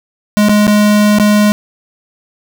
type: tone with dropouts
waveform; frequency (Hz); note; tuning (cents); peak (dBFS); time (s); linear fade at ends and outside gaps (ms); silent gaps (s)
square; 208.8; G#3; +10; -7; 0.37-1.52; 0; 0.486-0.494 / 0.669-0.678 / 1.186-1.198
effects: none